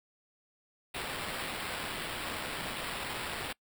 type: noise with sample-and-hold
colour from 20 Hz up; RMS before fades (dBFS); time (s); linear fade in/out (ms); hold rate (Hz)
violet; -38; 0.94-3.53; 10; 6300
effects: noise-tail reverb RT60 0.1 s tail -24 dB re dry